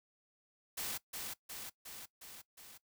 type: noise with echo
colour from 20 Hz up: white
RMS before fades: -40 dBFS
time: 0.77-0.98 s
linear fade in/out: 10 ms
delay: 360 ms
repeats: 5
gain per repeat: -3 dB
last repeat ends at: 2.78 s
effects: noise-tail reverb RT60 0.1 s tail -19 dB re dry